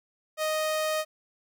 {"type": "tone", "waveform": "sawtooth", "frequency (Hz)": 622.3, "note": "D#5", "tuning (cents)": 0, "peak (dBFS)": -22, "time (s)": [0.37, 1.05], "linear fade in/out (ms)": 50, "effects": []}